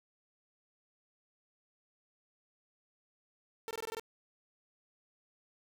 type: tone bursts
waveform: sawtooth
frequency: 450 Hz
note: A4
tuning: 39 cents sharp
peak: -34 dBFS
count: 7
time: 3.68-3.996 s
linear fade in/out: 0 ms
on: 28 ms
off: 20 ms
effects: none